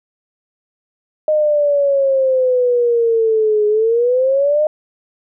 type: exponential two-way sweep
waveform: sine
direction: down then up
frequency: 618 to 417.7 to 618 Hz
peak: -11 dBFS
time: 1.28-4.67 s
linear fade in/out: 2 ms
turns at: 3.67 s
effects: none